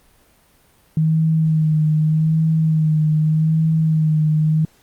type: tone with vibrato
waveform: sine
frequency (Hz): 157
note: D#3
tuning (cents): +16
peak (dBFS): -13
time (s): 0.97-4.65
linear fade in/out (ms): 2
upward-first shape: sine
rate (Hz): 0.83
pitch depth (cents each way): 32
effects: pink hiss -55 dBFS RMS until 4.82 s + Opus 32 kbps